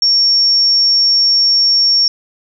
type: tone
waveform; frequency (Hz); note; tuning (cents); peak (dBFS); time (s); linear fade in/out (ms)
sine; 5500; F8; -27; -8; 0.02-2.08; 2
effects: none